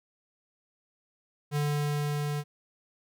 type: tone with level ramp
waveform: square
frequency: 146.83 Hz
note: D3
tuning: in tune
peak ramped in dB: -26 to -30 dBFS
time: 1.51-2.44 s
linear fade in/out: 50 ms
effects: none